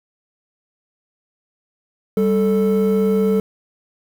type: tone pair together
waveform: triangle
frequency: 196.11 / 440 Hz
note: G3 / A4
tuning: +1 / 0 cents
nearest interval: octave + major second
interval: 1399 cents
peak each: -14 dBFS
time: 2.17-3.4 s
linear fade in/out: 2 ms
effects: tanh soft clip ceiling -6 dBFS + 7-bit